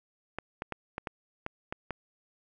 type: clicks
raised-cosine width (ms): 0.5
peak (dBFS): -19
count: 8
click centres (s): 0.386 / 0.621 / 0.723 / 0.981 / 1.072 / 1.464 / 1.725 / 1.907
effects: none